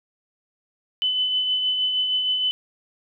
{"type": "tone with tremolo", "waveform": "sine", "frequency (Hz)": 3016, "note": "F#7", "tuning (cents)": 32, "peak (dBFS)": -18, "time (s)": [1.02, 2.51], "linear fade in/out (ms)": 0, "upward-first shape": "triangle", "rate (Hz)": 6.4, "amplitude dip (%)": 40, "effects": []}